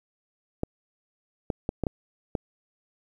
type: clicks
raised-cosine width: 2 ms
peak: -13 dBFS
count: 6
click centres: 0.634 / 1.502 / 1.691 / 1.837 / 1.868 / 2.352 s
effects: 9-bit